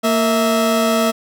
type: tone pair together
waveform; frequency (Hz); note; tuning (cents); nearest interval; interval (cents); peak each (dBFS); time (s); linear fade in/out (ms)
30% pulse; 229.9 / 653; A#3 / E5; -24 / -17; octave + tritone; 1807; -14; 0.03-1.12; 20
effects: none